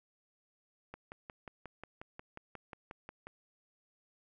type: click train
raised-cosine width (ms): 0.5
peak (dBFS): -30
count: 14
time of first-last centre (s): 0.94-3.27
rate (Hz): 5.58
effects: none